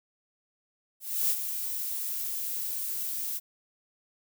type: noise with ADSR envelope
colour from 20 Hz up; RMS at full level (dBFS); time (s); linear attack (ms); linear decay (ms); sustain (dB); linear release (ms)
violet; -25; 1-3.4; 300; 51; -8; 32
effects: none